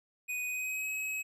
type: tone with pitch glide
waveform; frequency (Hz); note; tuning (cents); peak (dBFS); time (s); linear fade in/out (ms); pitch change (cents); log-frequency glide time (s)
square; 2489 to 2556; D#7 to D#7; 0 to +46; -34; 0.28-1.23; 20; +46; 0.47-0.89
effects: none